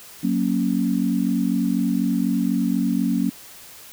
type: chord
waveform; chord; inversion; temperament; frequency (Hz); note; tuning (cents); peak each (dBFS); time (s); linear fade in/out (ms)
sine; F# major; none; equal; 185 / 233.1 / 277.2; F#3 / A#3 / C#4; 0 / 0 / 0; -23 / -22 / -23; 0.23-3.3; 10
effects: white hiss -43 dBFS RMS until 3.92 s